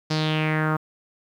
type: tone with low-pass filter sweep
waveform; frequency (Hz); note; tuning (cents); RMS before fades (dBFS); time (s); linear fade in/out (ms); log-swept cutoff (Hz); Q
sawtooth; 155.56; D#3; 0; -23; 0.1-0.77; 10; 5100 to 1200; 4
effects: 9-bit